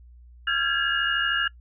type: tone cluster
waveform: sine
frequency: 1376 / 1622 / 1695 / 2854 Hz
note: F6 / G#6 / G#6 / F7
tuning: -26 / -41 / +35 / +37 cents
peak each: -27 dBFS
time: 0.47-1.48 s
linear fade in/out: 5 ms
effects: noise-tail reverb RT60 0.1 s tail -23 dB re dry + added 60 Hz sine -46 dBFS peak until 1.6 s